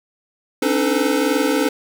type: tone cluster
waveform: square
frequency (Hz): 268.4 / 291.3 / 311.5 / 438.4 / 505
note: C4 / D4 / D#4 / A4 / B4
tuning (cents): +44 / -14 / +2 / -6 / +39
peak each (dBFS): -24 / -22 / -25 / -23 / -23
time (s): 0.62-1.69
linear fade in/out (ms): 5
effects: none